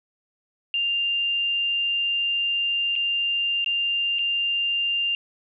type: tone with dropouts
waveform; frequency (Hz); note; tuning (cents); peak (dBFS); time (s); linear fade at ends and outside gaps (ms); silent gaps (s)
sine; 2794; F7; 0; -21; 0.74-5.15; 1; 2.955-2.961 / 3.645-3.661 / 4.186-4.191
effects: none